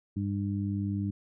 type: harmonic tone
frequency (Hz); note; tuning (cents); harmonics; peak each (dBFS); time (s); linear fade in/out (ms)
100; G2; +35; 1 / 2 / 3; -31 / -32 / -36; 0.16-1.11; 10
effects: none